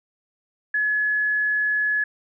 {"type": "tone", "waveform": "sine", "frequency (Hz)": 1700, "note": "G#6", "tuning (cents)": 40, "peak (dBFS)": -19, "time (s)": [0.74, 2.04], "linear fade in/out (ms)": 5, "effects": []}